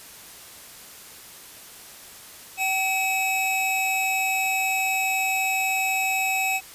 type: tone pair together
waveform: square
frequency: 764 / 2576 Hz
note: G5 / E7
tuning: -45 / -41 cents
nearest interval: octave + major sixth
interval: 2104 cents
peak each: -27 / -24 dBFS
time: 2.57-6.61 s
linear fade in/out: 50 ms
effects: white hiss -44 dBFS RMS until 6.74 s + resampled to 32000 Hz